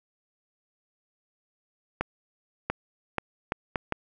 accelerating click train, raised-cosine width 0.5 ms, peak -11 dBFS, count 6, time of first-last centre 2.01-3.923 s, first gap 690 ms, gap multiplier 0.7, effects none

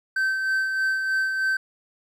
triangle tone with tremolo, 1547 Hz, G6, 23 cents flat, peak -18 dBFS, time 0.16-1.57 s, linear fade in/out 5 ms, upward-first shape sine, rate 3.2 Hz, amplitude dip 40%, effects none

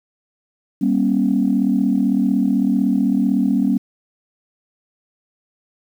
sine tone cluster, 196.6 / 238.5 / 274.4 Hz, G3 / A#3 / C#4, +5 / +40 / -17 cents, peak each -18 dBFS, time 0.81-3.78 s, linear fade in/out 10 ms, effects tanh soft clip ceiling -6 dBFS + 8-bit

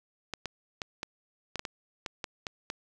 clicks, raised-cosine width 0.2 ms, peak -17 dBFS, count 11, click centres 0.337 / 0.457 / 0.818 / 1.031 / 1.557 / 1.594 / 1.652 / 2.062 / 2.242 / 2.468 / 2.701 s, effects none

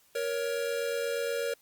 square tone pair together, 470 / 558.3 Hz, A#4 / C#5, +14 / +12 cents, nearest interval minor third, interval 298 cents, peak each -32 / -34 dBFS, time 0.15-1.54 s, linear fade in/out 5 ms, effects white hiss -64 dBFS RMS until 1.61 s + Opus 48 kbps

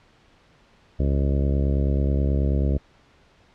harmonic tone, 69.3 Hz, C#2, in tune, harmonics 1 / 2 / 3 / 4 / 5 / 6 / 7 / 8 / 9, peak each -20 / -26 / -30 / -32 / -34 / -36 / -37 / -38 / -39 dBFS, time 0.99-2.78 s, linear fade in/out 10 ms, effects pink hiss -57 dBFS RMS until 3.54 s + low-pass 4000 Hz 12 dB/octave

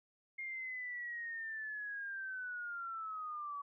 sine linear sweep, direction down, 2133 to 1130 Hz, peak -40 dBFS, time 0.38-3.62 s, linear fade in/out 10 ms, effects none

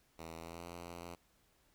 5% pulse tone with pitch glide, 82 to 86.18 Hz, E2 to F2, -9 to -22 cents, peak -35 dBFS, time 0.18-1.16 s, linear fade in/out 20 ms, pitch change +87 cents, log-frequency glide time 0.36-0.67 s, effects pink hiss -72 dBFS RMS until 1.74 s

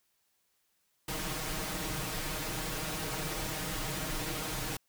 pink noise with comb filter, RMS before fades -36 dBFS, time 1.08-4.77 s, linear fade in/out 5 ms, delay 6.4 ms, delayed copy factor +0.9, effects white hiss -75 dBFS RMS until 4.88 s

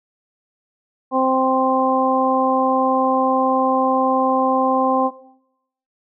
harmonic tone, 261.6 Hz, C4, in tune, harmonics 1 / 2 / 3 / 4, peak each -20 / -20 / -20 / -20 dBFS, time 1.11-5.11 s, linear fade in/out 50 ms, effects noise-tail reverb RT60 0.8 s tail -18 dB re dry

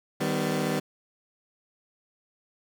20% pulse chord, Eb augmented, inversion none, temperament equal with one note detuned, 155.56 / 196 / 251.4 Hz, Eb3 / G3 / B3, 0 / 0 / +31 cents, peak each -25 dBFS, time 0.2-0.8 s, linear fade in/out 10 ms, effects none

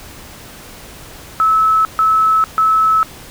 sine tone bursts, 1300 Hz, E6, 24 cents flat, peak -9 dBFS, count 3, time 1.4-3.03 s, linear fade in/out 0 ms, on 450 ms, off 140 ms, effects pink hiss -36 dBFS RMS until 3.3 s

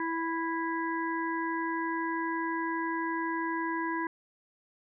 harmonic tone, 329.6 Hz, E4, in tune, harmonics 1 / 3 / 5 / 6, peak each -33 / -33 / -37 / -41 dBFS, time 0-4.07 s, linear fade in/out 2 ms, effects none

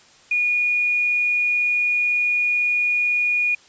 sine tone with quantisation, 2446 Hz, D#7, 30 cents flat, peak -17 dBFS, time 0.31-3.55 s, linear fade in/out 5 ms, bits 7, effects white hiss -51 dBFS RMS until 3.68 s + resampled to 16000 Hz

